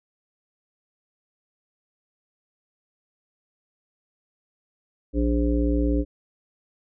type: harmonic tone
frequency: 58.27 Hz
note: A#1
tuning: in tune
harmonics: 1 / 3 / 5 / 7 / 9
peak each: -22 / -33 / -23 / -31 / -31 dBFS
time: 5.13-6.05 s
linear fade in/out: 50 ms
effects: none